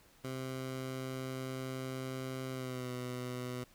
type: tone with pitch glide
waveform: 15% pulse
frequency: 130.81 to 125.05 Hz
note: C3 to B2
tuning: 0 to +22 cents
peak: -32 dBFS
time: 0.24-3.64 s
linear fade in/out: 5 ms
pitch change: -78 cents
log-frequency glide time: 2.51-2.91 s
effects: pink hiss -64 dBFS RMS until 3.74 s